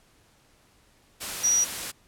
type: tone in noise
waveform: sine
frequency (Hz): 5790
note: F#8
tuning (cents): -38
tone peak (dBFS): -19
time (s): 1.43-1.65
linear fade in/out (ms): 20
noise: white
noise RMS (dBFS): -33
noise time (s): 1.2-1.92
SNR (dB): +11
effects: pink hiss -61 dBFS RMS until 2.07 s + low-pass 12000 Hz 12 dB/octave